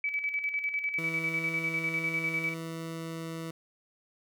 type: tone with tremolo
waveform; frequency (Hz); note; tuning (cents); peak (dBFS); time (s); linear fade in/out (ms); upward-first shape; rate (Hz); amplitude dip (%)
sine; 2293; D7; -42; -27; 0.04-2.54; 2; square; 10; 55
type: tone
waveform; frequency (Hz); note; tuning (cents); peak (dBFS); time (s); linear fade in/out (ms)
20% pulse; 163.7; E3; -12; -31; 0.98-3.51; 5
effects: none